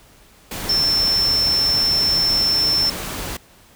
sine tone in noise, 5360 Hz, E8, 28 cents sharp, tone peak -15 dBFS, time 0.69-2.9 s, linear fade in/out 5 ms, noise pink, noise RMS -28 dBFS, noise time 0.51-3.37 s, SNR +10 dB, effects pink hiss -50 dBFS RMS until 3.75 s

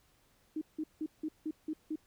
sine tone bursts, 311.1 Hz, D#4, in tune, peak -33 dBFS, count 7, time 0.56-1.958 s, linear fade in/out 5 ms, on 54 ms, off 170 ms, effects pink hiss -69 dBFS RMS until 2.06 s

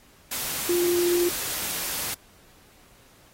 sine tone in noise, 349.9 Hz, F4, 3 cents sharp, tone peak -20 dBFS, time 0.69-1.29 s, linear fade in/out 5 ms, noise white, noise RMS -30 dBFS, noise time 0.31-2.14 s, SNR +7 dB, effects pink hiss -56 dBFS RMS until 3.33 s + AAC 48 kbps

